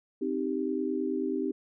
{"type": "chord", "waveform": "sine", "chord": "C minor", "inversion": "none", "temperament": "equal", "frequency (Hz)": [261.6, 311.1, 392], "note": ["C4", "Eb4", "G4"], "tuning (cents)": [0, 0, 0], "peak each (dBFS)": -32, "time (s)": [0.21, 1.52], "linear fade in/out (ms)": 10, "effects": []}